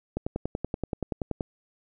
click train, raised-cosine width 2 ms, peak -15 dBFS, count 14, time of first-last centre 0.17-1.408 s, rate 10.5 Hz, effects none

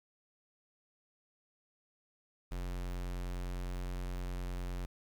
square tone, 44.88 Hz, F1, 48 cents sharp, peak -37 dBFS, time 2.51-4.86 s, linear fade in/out 10 ms, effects 11-bit

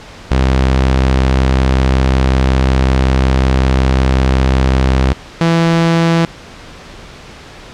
sawtooth tone pair in turn, 65.41 / 166.5 Hz, C2 / E3, 0 / +18 cents, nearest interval octave + major third, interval 1618 cents, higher second, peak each -5 dBFS, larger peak neither, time 0.31-5.13 / 5.41-6.25 s, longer first, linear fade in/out 0 ms, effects pink hiss -34 dBFS RMS until 7.73 s + low-pass 5000 Hz 12 dB/octave

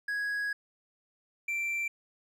triangle tone pair in turn, 1661.2 / 2349 Hz, G#6 / D7, 0 / 0 cents, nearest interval tritone, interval 600 cents, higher second, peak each -28 dBFS, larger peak neither, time 0.08-0.53 / 1.48-1.88 s, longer first, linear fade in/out 5 ms, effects none

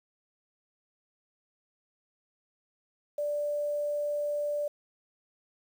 sine tone with quantisation, 587 Hz, D5, 1 cent flat, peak -28 dBFS, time 3.18-4.68 s, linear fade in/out 5 ms, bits 9, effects none

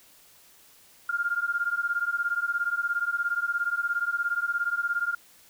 sine beating tone pair, 1396.9 / 1413.9 Hz, F6 / F6, 0 / +21 cents, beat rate 17 Hz, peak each -28 / -28 dBFS, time 1.09-5.15 s, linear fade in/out 5 ms, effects white hiss -56 dBFS RMS until 5.49 s

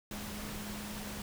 sine tone in noise, 207.7 Hz, G#3, in tune, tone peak -43 dBFS, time 0.11-1.22 s, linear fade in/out 2 ms, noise pink, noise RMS -43 dBFS, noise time 0.11-1.22 s, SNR -3 dB, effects none

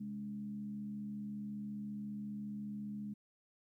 sine tone with frequency modulation, 207.7 Hz, G#3, in tune, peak -40 dBFS, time 0-3.14 s, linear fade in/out 10 ms, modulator 74.6 Hz, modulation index 0.43, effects 13-bit

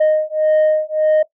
sine beating tone pair, 618 / 619.7 Hz, D#5 / D#5, -12 / -7 cents, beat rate 1.7 Hz, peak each -13 dBFS, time 0-1.23 s, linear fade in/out 10 ms, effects noise-tail reverb RT60 0.1 s tail -17 dB re dry + tanh soft clip ceiling -9 dBFS

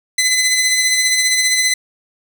15% pulse tone with tremolo, 2023 Hz, B6, 41 cents sharp, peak -5 dBFS, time 0.18-1.74 s, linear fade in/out 5 ms, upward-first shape sine, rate 15 Hz, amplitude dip 35%, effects none

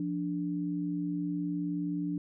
sine tone pair together, 173.49 / 292.7 Hz, F3 / D4, -11 / -6 cents, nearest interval major sixth, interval 905 cents, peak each -34 / -32 dBFS, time 0-2.18 s, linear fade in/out 2 ms, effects none

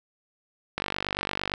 click train, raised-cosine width 0.3 ms, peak -11 dBFS, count 38, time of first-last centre 0.78-1.538 s, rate 48.8 Hz, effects none

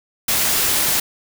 white noise, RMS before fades -18 dBFS, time 0.28-1 s, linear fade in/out 5 ms, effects none

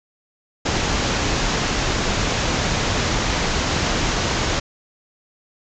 pink low-pass noise, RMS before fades -21 dBFS, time 0.65-4.6 s, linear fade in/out 10 ms, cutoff 7200 Hz, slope 96 dB/octave, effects none

